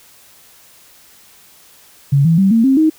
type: tone with pitch steps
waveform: sine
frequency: 140 / 164.58 / 193.47 / 227.4 / 267.4 / 314.3 Hz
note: C#3 / E3 / G3 / A#3 / C4 / D#4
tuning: +18 / -2 / -22 / -43 / +38 / +18 cents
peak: -8 dBFS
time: 2.12-2.9 s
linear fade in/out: 10 ms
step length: 130 ms
effects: white hiss -46 dBFS RMS until 2.98 s